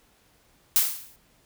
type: noise with exponential decay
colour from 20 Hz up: blue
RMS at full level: -17 dBFS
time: 0.76-1.16 s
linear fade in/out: 0 ms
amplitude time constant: 85 ms
effects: pink hiss -62 dBFS RMS until 1.45 s